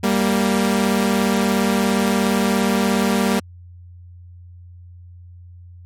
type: tone pair together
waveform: sawtooth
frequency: 196 / 233.1 Hz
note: G3 / A#3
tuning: 0 / 0 cents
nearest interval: minor third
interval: 300 cents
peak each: -14 / -15 dBFS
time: 0.03-3.4 s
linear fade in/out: 10 ms
effects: added 88 Hz sine -38 dBFS peak until 5.85 s + MP3 64 kbps